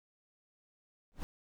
brown noise with exponential growth, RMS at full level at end -33 dBFS, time 1.12-1.23 s, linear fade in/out 0 ms, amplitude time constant 23 ms, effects none

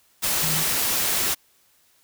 sine tone in noise, 158 Hz, D#3, 27 cents sharp, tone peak -29 dBFS, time 0.42-0.64 s, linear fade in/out 20 ms, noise white, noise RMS -23 dBFS, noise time 0.22-1.35 s, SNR -9 dB, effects white hiss -61 dBFS RMS until 2.03 s

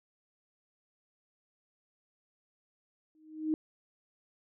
sine tone with exponential growth, 311.8 Hz, D#4, 4 cents sharp, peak -24 dBFS, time 3.15-3.54 s, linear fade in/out 1 ms, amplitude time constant 83 ms, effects none

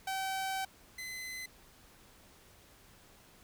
sawtooth tone pair in turn, 768 / 2035 Hz, G5 / C7, -36 / -49 cents, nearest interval octave + perfect fourth, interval 1687 cents, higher second, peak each -30 / -37 dBFS, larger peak first, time 0.07-0.65 / 0.98-1.46 s, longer first, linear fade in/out 5 ms, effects pink hiss -60 dBFS RMS until 3.43 s

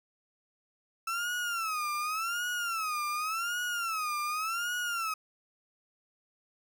35% pulse tone with vibrato, 1318.5 Hz, E6, in tune, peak -29 dBFS, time 1.07-5.14 s, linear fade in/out 5 ms, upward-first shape sine, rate 0.88 Hz, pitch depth 170 cents each way, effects none

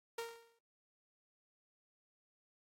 sawtooth tone with exponential decay, 463 Hz, A#4, 12 cents flat, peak -34 dBFS, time 0.18-0.59 s, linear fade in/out 5 ms, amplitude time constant 89 ms, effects AAC 48 kbps

